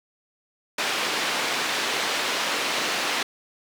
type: band-pass noise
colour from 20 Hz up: white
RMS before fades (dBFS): -26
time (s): 0.78-3.23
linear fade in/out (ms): 5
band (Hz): 280 to 3600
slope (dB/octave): 12
effects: none